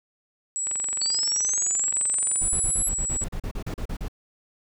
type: tone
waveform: sine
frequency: 7770 Hz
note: B8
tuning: 29 cents flat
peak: -25 dBFS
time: 0.56-3.24 s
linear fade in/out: 0 ms
type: click train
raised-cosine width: 0.3 ms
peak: -22 dBFS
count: 40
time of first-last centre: 0.67-2.358 s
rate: 23.1 Hz
type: linear sweep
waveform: sine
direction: up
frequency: 4435 to 11290 Hz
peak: -24 dBFS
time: 1.01-2.89 s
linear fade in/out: 5 ms
type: noise bursts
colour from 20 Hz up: brown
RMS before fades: -30 dBFS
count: 15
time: 2.41-4.083 s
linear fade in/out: 5 ms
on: 77 ms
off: 37 ms
effects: none